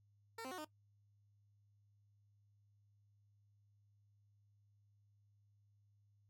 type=tone with pitch steps; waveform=15% pulse; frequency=455.2 / 260.6 / 367.5 / 306.1 Hz; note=A#4 / C4 / F#4 / D#4; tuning=-41 / -7 / -12 / -28 cents; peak=-39 dBFS; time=0.38-0.648 s; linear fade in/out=5 ms; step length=67 ms; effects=noise-tail reverb RT60 0.1 s tail -17 dB re dry + added 102 Hz sine -70 dBFS peak until 6.29 s